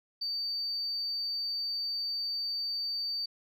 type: tone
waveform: sine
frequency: 4604 Hz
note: D8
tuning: 35 cents flat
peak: -30 dBFS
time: 0.21-3.26 s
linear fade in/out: 10 ms
effects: tanh soft clip ceiling -27 dBFS